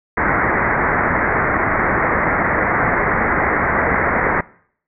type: low-pass noise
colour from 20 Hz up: white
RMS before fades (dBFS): -17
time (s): 0.17-4.41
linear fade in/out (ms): 5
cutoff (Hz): 2100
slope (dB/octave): 96
effects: noise-tail reverb RT60 0.6 s tail -22 dB re dry